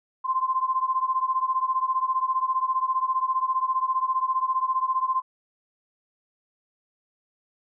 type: beating tone pair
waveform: sine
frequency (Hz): 1038 / 1053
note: C6 / C6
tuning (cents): -14 / +11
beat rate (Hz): 15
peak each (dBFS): -24 / -26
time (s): 0.24-5.22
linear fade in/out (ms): 20
effects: none